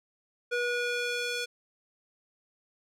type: tone with band-pass filter sweep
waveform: square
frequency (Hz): 484.3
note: B4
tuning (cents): -34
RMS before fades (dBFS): -31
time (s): 0.51-1.46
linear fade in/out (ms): 20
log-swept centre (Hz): 1500 to 3700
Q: 0.83
effects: none